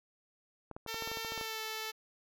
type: clicks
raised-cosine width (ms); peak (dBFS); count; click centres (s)
1; -29; 12; 0.713 / 0.765 / 0.863 / 0.944 / 1.023 / 1.075 / 1.116 / 1.172 / 1.248 / 1.321 / 1.377 / 1.412
type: tone with pitch glide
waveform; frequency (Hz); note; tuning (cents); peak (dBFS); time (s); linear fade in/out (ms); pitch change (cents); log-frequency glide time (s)
5% pulse; 450.9 to 439.1; A4 to A4; +42 to -4; -26; 0.87-1.92; 20; -46; 1.29-1.61
effects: none